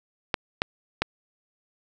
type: clicks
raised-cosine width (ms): 0.3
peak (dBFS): -6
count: 3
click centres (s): 0.342 / 0.619 / 1.02
effects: none